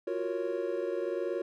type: chord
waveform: triangle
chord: Gb major seventh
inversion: third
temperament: equal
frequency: 349.2 / 370 / 466.2 / 554.4 Hz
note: F4 / Gb4 / Bb4 / Db5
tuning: 0 / 0 / 0 / 0 cents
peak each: -34 dBFS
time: 0.07-1.42 s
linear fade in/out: 5 ms
effects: none